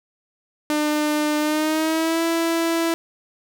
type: tone with pitch glide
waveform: sawtooth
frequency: 300.7 to 331.7 Hz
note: D4 to E4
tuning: +41 to +11 cents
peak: -15 dBFS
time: 0.7-2.94 s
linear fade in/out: 0 ms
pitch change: +170 cents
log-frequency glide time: 1.4-2.23 s
effects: none